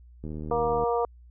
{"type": "click train", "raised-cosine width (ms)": 3, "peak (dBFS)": -24, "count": 47, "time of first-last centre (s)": [0.24, 0.837], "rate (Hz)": 77.1}
{"type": "harmonic tone", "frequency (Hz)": 236.2, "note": "A#3", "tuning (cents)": 23, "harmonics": [2, 3, 4, 5], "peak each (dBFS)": [-25, -29, -31, -33], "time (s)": [0.51, 1.05], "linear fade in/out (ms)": 2}
{"effects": ["added 60 Hz sine -48 dBFS peak until 1.3 s"]}